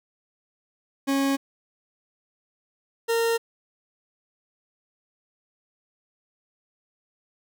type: tone pair in turn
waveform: 40% pulse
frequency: 274.3 / 460.4 Hz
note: C#4 / A#4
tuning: -18 / -22 cents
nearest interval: major sixth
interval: 896 cents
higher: second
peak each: -20 dBFS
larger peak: neither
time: 1.07-1.37 / 3.08-3.38 s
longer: neither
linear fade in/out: 20 ms
effects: none